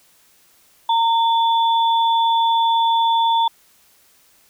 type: tone pair together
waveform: sine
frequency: 918 / 3466 Hz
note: A#5 / A7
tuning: -27 / -27 cents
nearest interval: octave + major seventh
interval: 2300 cents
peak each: -14 / -24 dBFS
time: 0.89-3.48 s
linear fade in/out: 5 ms
effects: white hiss -55 dBFS RMS until 4.49 s